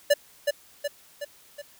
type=tone with echo; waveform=square; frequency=580 Hz; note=D5; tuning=22 cents flat; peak=-16 dBFS; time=0.1-0.14 s; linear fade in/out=10 ms; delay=370 ms; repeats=4; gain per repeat=-5 dB; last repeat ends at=1.62 s; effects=white hiss -55 dBFS RMS until 1.79 s